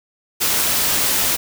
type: noise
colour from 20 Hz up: white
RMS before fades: -18 dBFS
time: 0.4-1.37 s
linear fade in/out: 20 ms
effects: none